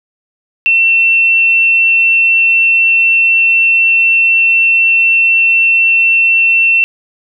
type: tone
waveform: sine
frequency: 2698 Hz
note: E7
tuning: 40 cents sharp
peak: -6 dBFS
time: 0.66-6.84 s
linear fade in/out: 0 ms
effects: none